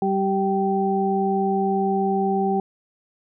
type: harmonic tone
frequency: 194.4 Hz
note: G3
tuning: 14 cents flat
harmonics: 1 / 2 / 4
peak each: -23 / -23 / -23 dBFS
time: 0.02-2.6 s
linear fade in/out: 2 ms
effects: none